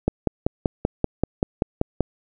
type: click train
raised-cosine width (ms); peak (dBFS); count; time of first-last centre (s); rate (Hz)
2; -5; 11; 0.08-2.007; 5.19
effects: none